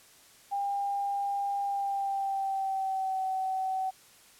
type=tone with pitch glide; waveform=sine; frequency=801 to 759.1 Hz; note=G5 to F#5; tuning=+37 to +44 cents; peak=-28 dBFS; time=0.51-3.91 s; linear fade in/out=20 ms; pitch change=-93 cents; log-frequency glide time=1.63-3.23 s; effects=white hiss -57 dBFS RMS until 4.39 s + low-pass 12000 Hz 12 dB/octave

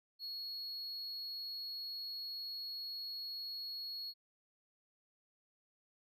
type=tone; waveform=triangle; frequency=4333 Hz; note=C#8; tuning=40 cents flat; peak=-40 dBFS; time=0.19-4.14 s; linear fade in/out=50 ms; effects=none

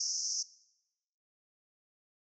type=band-pass noise; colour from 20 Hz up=pink; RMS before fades=-35 dBFS; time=0-0.43 s; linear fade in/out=5 ms; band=5200 to 6400 Hz; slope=96 dB/octave; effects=noise-tail reverb RT60 0.9 s tail -20 dB re dry

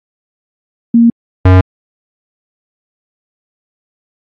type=tone pair in turn; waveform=sine / square; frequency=233.1 / 92.51 Hz; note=A#3 / F#2; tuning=0 / 0 cents; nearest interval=octave + major third; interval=1600 cents; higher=first; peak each=-3 dBFS; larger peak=neither; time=0.94-1.1 / 1.45-1.61 s; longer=neither; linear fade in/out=5 ms; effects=low-pass 2000 Hz 12 dB/octave + AAC 64 kbps

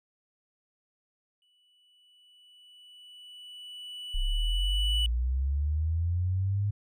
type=tone with exponential growth; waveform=triangle; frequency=2960 Hz; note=F#7; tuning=in tune; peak=-25 dBFS; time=1.42-5.06 s; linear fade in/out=1 ms; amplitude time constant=790 ms
type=linear sweep; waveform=sine; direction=up; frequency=30.87 to 103.5 Hz; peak=-25 dBFS; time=4.14-6.71 s; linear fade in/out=10 ms
effects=none

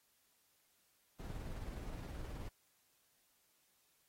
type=noise with tremolo; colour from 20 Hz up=brown; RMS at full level=-44 dBFS; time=1.19-2.49 s; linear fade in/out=10 ms; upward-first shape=sine; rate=19 Hz; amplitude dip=35%; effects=white hiss -75 dBFS RMS until 4.08 s + AAC 48 kbps

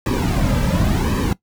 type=noise with flanger; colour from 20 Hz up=brown; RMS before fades=-18 dBFS; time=0.06-1.33 s; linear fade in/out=2 ms; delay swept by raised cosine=1.4 to 2.8 ms; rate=0.91 Hz; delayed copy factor=-0.8; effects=noise-tail reverb RT60 0.1 s tail -19 dB re dry

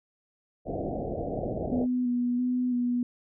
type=low-pass noise; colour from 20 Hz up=white; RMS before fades=-32 dBFS; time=0.65-1.87 s; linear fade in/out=50 ms; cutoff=730 Hz; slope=96 dB/octave
type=tone with vibrato; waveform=sine; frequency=246.9 Hz; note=B3; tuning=in tune; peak=-24 dBFS; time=1.72-3.03 s; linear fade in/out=2 ms; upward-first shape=square; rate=1.5 Hz; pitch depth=20 cents each way
effects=none

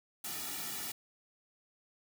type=noise with comb filter; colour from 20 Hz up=white; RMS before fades=-40 dBFS; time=0.24-0.92 s; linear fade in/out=5 ms; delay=1.9 ms; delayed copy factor=-0.85; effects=none

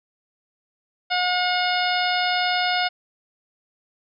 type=harmonic tone; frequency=722 Hz; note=F#5; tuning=43 cents flat; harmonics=1 / 2 / 3 / 4 / 5 / 6 / 7; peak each=-23 / -26 / -28 / -29 / -30 / -31 / -31 dBFS; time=1.1-2.89 s; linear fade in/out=20 ms; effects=none

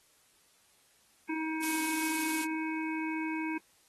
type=harmonic tone; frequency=317 Hz; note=D#4; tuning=32 cents sharp; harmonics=1 / 3 / 5 / 7 / 8; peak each=-33 / -40 / -44 / -41 / -44 dBFS; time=1.29-3.58 s; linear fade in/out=5 ms
type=noise; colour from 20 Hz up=blue; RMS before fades=-35 dBFS; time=1.62-2.45 s; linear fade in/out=10 ms
effects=white hiss -66 dBFS RMS until 3.88 s + AAC 32 kbps

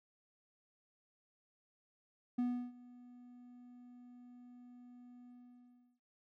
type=tone with ADSR envelope; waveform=triangle; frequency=245.4 Hz; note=B3; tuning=11 cents flat; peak=-29 dBFS; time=2.38-6 s; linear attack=9 ms; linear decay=330 ms; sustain=-23 dB; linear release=700 ms; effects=none

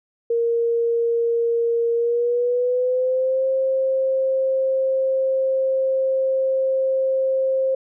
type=tone with pitch glide; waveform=sine; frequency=466.2 to 529.4 Hz; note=A#4 to C5; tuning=0 to +20 cents; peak=-17 dBFS; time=0.3-7.75 s; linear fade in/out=5 ms; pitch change=+220 cents; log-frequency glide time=1.94-3.46 s; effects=none

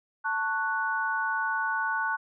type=chord; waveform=sine; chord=F# minor; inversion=first; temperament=just; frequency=888 / 1110 / 1480 Hz; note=A5 / C#6 / F#6; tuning=+16 / +2 / 0 cents; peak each=-31 / -33 / -28 dBFS; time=0.24-2.17 s; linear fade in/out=20 ms; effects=none

